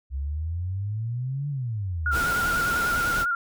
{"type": "exponential two-way sweep", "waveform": "sine", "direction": "up then down", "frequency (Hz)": [65.41, 146.83, 65.41], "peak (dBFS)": -26, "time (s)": [0.1, 2.2], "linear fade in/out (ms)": 50, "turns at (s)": 1.49}
{"type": "tone with vibrato", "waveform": "sine", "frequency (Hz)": 1409, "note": "F6", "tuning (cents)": 15, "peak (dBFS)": -22, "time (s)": [2.06, 3.35], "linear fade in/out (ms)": 2, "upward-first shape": "square", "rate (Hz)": 10, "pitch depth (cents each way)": 37}
{"type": "noise", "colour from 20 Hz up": "pink", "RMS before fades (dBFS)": -31, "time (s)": [2.11, 3.26], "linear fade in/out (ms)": 50}
{"effects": []}